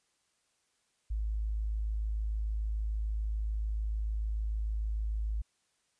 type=tone; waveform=sine; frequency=53.4 Hz; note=G#1; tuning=49 cents sharp; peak=-30 dBFS; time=1.1-5.42 s; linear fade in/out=10 ms; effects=white hiss -75 dBFS RMS until 5.99 s + resampled to 22050 Hz